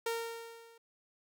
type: tone with level ramp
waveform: sawtooth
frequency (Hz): 460.6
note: A#4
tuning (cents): -21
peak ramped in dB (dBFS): -27 to -54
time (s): 0.06-0.78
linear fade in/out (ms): 5
effects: none